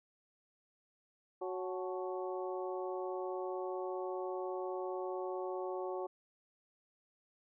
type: harmonic tone with a mistuned harmonic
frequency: 185 Hz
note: F#3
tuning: in tune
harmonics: 2 / 3 / 4 / 5 / 6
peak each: -39 / -43 / -45 / -47 / -49 dBFS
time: 1.41-6.07 s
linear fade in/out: 10 ms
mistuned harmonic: 5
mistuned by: -95 cents
effects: none